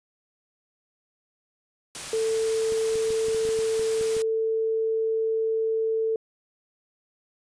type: noise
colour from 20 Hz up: white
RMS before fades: -35 dBFS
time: 1.95-4.22 s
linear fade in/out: 0 ms
type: tone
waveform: sine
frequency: 445 Hz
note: A4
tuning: 20 cents sharp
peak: -22 dBFS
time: 2.13-6.16 s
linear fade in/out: 2 ms
type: clicks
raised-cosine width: 3 ms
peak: -27 dBFS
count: 11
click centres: 2.722 / 2.956 / 3.105 / 3.284 / 3.347 / 3.452 / 3.49 / 3.59 / 3.795 / 4.011 / 4.167 s
effects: resampled to 22050 Hz